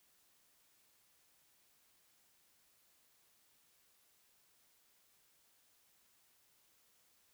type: silence
effects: white hiss -72 dBFS RMS until 7.33 s